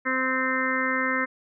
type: harmonic tone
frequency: 260 Hz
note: C4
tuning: 11 cents flat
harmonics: 1 / 2 / 4 / 5 / 6 / 7 / 8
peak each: -30 / -32 / -32 / -31 / -31 / -28 / -30 dBFS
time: 0.05-1.26 s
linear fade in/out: 20 ms
effects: none